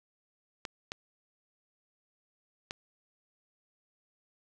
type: clicks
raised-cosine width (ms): 0.2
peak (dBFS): -19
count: 3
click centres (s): 0.652 / 0.919 / 2.709
effects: none